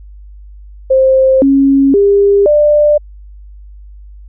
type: tone with pitch steps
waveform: sine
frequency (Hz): 527 / 274.3 / 401.8 / 594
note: C5 / C#4 / G4 / D5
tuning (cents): +12 / -18 / +43 / +20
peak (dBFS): -5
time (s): 0.9-2.98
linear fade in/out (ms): 10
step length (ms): 520
effects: added 50 Hz sine -31 dBFS peak until 4.28 s